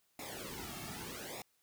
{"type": "noise with flanger", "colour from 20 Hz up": "pink", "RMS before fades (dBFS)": -45, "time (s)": [0.19, 1.42], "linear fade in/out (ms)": 2, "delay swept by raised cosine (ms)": [0.65, 2.05], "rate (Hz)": 0.82, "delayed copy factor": -1, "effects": ["white hiss -75 dBFS RMS until 1.62 s"]}